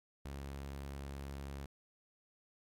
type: tone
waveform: sawtooth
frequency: 69.3 Hz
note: C#2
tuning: in tune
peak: -39 dBFS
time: 0.25-1.66 s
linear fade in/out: 5 ms
effects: AAC 64 kbps